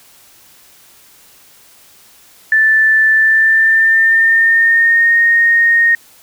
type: tone with pitch glide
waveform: sine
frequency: 1760 to 1855 Hz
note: A6 to A#6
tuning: 0 to -9 cents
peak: -7 dBFS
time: 2.52-5.95 s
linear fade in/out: 2 ms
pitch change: +91 cents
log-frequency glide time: 3.12-5.18 s
effects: white hiss -45 dBFS RMS until 6.22 s